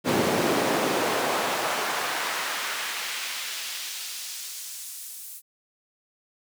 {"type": "noise with high-pass filter sweep", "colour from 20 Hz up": "brown", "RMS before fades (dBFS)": -28, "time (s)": [0.04, 5.42], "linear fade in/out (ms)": 50, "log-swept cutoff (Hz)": [240, 11000], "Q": 0.86, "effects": ["high-pass 100 Hz 12 dB/octave"]}